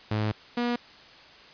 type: tone pair in turn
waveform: sawtooth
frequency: 107.2 / 240.7 Hz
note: A2 / B3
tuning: -45 / -44 cents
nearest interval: octave + major second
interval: 1401 cents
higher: second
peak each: -21 dBFS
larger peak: neither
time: 0.11-0.32 / 0.57-0.76 s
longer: first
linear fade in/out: 5 ms
effects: white hiss -50 dBFS RMS until 1.53 s + resampled to 11025 Hz